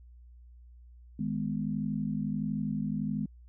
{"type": "chord", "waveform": "sine", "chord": "G# minor", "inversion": "second", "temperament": "just", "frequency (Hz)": [155.74, 207.7, 249.2], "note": ["D#3", "G#3", "B3"], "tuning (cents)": [2, 0, 16], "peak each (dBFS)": [-35, -32, -35], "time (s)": [1.19, 3.26], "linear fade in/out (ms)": 5, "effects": ["added 60 Hz sine -50 dBFS peak until 3.48 s"]}